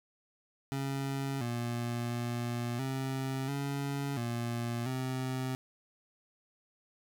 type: tone with pitch steps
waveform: 25% pulse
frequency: 136.9 / 119.2 / 120 / 133.2 / 140.1 / 118.4 / 129.8 Hz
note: C#3 / A#2 / B2 / C3 / C#3 / A#2 / C3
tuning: -21 / +39 / -49 / +31 / +19 / +27 / -13 cents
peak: -29 dBFS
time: 0.72-5.55 s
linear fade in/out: 0 ms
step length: 690 ms
effects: none